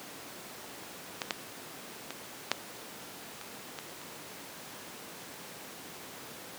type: clicks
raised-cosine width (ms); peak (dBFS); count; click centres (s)
0.2; -14 / -11 / -20 / -7 / -25 / -21 / -30; 7; 1.218 / 1.308 / 2.106 / 2.516 / 3.413 / 3.788 / 4.016
effects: pink hiss -45 dBFS RMS until 6.58 s + high-pass 200 Hz 12 dB/octave